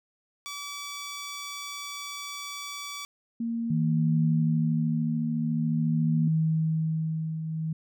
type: tone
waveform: 10% pulse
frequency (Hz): 1149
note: D6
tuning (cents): -38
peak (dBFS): -27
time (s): 0.46-3.05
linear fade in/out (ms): 0
type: tone with pitch glide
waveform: sine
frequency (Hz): 231.3 to 233.3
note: A#3 to A#3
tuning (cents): -13 to +2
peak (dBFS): -27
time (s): 3.4-6.28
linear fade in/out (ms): 5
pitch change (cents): +15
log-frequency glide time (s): 4.17-5.1
type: tone with tremolo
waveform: sine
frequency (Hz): 159.3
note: D#3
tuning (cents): +41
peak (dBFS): -21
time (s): 3.7-7.73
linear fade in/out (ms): 5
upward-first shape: triangle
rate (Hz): 0.47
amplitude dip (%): 65
effects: none